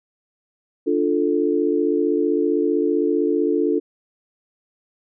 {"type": "chord", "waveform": "sine", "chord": "D minor", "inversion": "none", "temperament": "equal", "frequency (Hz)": [293.7, 349.2, 440], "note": ["D4", "F4", "A4"], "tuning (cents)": [0, 0, 0], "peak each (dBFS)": -21, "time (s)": [0.86, 3.8], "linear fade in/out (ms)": 20, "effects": []}